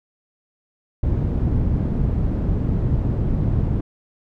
white low-pass noise, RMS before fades -20 dBFS, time 1.03-3.81 s, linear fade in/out 5 ms, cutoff 140 Hz, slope 12 dB/octave, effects none

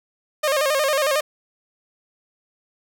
sawtooth tone with vibrato, 575 Hz, D5, 37 cents flat, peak -14 dBFS, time 0.43-1.21 s, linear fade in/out 10 ms, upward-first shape square, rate 11 Hz, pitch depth 100 cents each way, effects none

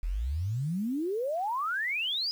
sine exponential sweep, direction up, 38.89 to 5080 Hz, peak -28 dBFS, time 0.03-2.31 s, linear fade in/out 0 ms, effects 9-bit

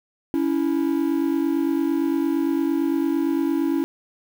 triangle tone pair together, 280.8 / 329.6 Hz, C#4 / E4, +22 / 0 cents, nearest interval minor third, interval 278 cents, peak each -20 dBFS, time 0.34-3.84 s, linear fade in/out 0 ms, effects 7-bit

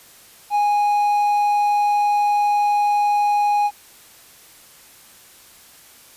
triangle tone, 826 Hz, G#5, 10 cents flat, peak -13 dBFS, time 0.5-3.71 s, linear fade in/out 50 ms, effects white hiss -47 dBFS RMS until 6.16 s + resampled to 32000 Hz

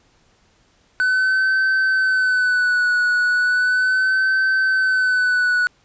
triangle tone with vibrato, 1503 Hz, F#6, 27 cents sharp, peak -13 dBFS, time 1-5.67 s, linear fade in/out 0 ms, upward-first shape sine, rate 0.36 Hz, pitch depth 42 cents each way, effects pink hiss -58 dBFS RMS until 5.84 s + resampled to 16000 Hz

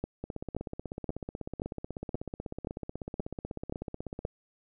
two click trains, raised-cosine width 2 ms, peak -23 / -19 dBFS, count 66 / 9, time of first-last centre 0.24-4.252 / 0.04-4.251 s, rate 16.2 / 1.9 Hz, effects none

